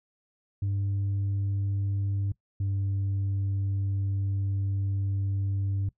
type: tone pair in turn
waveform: sine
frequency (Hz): 99.2 / 98.23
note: G2 / G2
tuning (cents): +21 / +4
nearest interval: unison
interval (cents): 17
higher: first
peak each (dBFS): -23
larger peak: neither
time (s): 0.62-2.32 / 2.6-5.89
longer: second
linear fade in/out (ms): 5
effects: noise-tail reverb RT60 0.1 s tail -21 dB re dry + tanh soft clip ceiling -24 dBFS